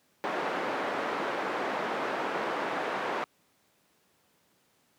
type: band-pass noise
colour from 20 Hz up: pink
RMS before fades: -32 dBFS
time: 0.24-3.24 s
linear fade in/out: 0 ms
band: 390 to 1600 Hz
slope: 12 dB/octave
effects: pink hiss -68 dBFS RMS until 4.98 s + high-pass 150 Hz 12 dB/octave